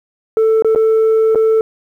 sine tone with dropouts, 442.6 Hz, A4, 10 cents sharp, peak -6 dBFS, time 0.37-1.61 s, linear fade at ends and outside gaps 1 ms, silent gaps 0.623-0.646 / 0.749-0.759 / 1.348-1.356 s, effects tanh soft clip ceiling -8 dBFS + 8-bit

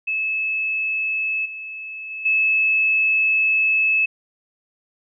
sine tone with level steps, 2600 Hz, E7, 24 cents flat, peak -20 / -30 / -28 / -15 dBFS, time 0.07-4.06 s, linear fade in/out 10 ms, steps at 1.45 / 2.1 / 2.25 s, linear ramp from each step 10 ms, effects none

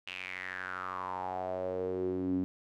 sawtooth tone with band-pass filter sweep, 92.5 Hz, F#2, in tune, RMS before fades -36 dBFS, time 0.07-2.44 s, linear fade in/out 0 ms, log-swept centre 2800 to 250 Hz, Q 6.3, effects none

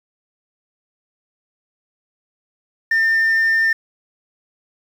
sine tone, 1803 Hz, A6, 42 cents sharp, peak -11 dBFS, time 2.91-3.73 s, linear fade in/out 5 ms, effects tanh soft clip ceiling -12 dBFS + 7-bit

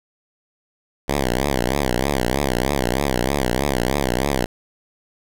5% pulse tone with vibrato, 65.5 Hz, C2, 2 cents sharp, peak -7 dBFS, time 1.08-4.46 s, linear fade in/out 10 ms, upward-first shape triangle, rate 3.2 Hz, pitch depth 210 cents each way, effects none

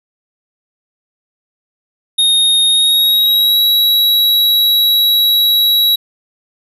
square tone with pitch glide, 3712 to 3881 Hz, A#7 to B7, -8 to -31 cents, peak -9 dBFS, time 2.18-5.96 s, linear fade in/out 10 ms, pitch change +77 cents, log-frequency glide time 2.68-3.59 s, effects none

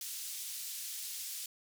white band-pass noise, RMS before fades -42 dBFS, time 0.01-1.46 s, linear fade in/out 2 ms, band 3600 to 14000 Hz, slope 12 dB/octave, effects none

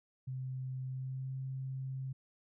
sine tone with pitch glide, 130 to 132.43 Hz, C3 to C3, -11 to +21 cents, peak -37 dBFS, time 0.27-2.13 s, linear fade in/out 10 ms, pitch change +32 cents, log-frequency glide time 0.86-1.37 s, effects none

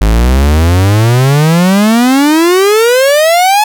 45% pulse exponential sweep, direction up, 50.6 to 863 Hz, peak -5 dBFS, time 0.01-3.64 s, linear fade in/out 5 ms, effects none

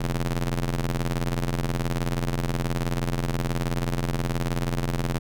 sawtooth ring-modulated tone, 86 Hz, F2, 26 cents flat, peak -17 dBFS, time 0-5.19 s, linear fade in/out 10 ms, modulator 52.4 Hz, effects none

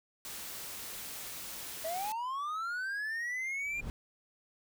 white noise, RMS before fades -43 dBFS, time 0.25-2.12 s, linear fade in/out 0 ms
triangle linear sweep, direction up, 624 to 2415 Hz, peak -32 dBFS, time 1.84-3.81 s, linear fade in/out 10 ms
brown noise with exponential growth, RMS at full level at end -36 dBFS, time 3.57-3.9 s, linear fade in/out 0 ms, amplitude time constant 70 ms
effects none

